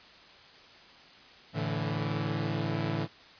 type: chord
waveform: sawtooth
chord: A suspended fourth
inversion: none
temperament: equal with one note detuned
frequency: 110 / 144.31 / 164.81 Hz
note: A2 / D3 / E3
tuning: 0 / -30 / 0 cents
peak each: -30 dBFS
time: 1.53-3.08 s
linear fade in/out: 50 ms
effects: white hiss -53 dBFS RMS until 3.39 s + resampled to 11025 Hz